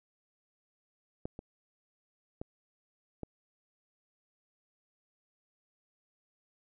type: clicks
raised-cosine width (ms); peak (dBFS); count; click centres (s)
2; -23 / -29 / -25 / -25; 4; 1.255 / 1.391 / 2.415 / 3.233
effects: none